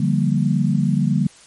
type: chord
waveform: sine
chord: G minor seventh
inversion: second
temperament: equal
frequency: 146.83 / 174.61 / 196 / 233.1 Hz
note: D3 / F3 / G3 / Bb3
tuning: 0 / 0 / 0 / 0 cents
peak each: -19 / -22 / -20 / -22 dBFS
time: 0-1.27 s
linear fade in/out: 5 ms
effects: white hiss -47 dBFS RMS until 1.46 s + MP3 48 kbps